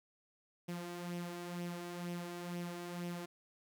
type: tone with flanger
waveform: sawtooth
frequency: 174.61 Hz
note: F3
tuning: in tune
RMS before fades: -43 dBFS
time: 0.68-3.26 s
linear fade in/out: 10 ms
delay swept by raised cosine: 0.34 to 3.14 ms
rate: 2.1 Hz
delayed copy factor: +0.5
effects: 12-bit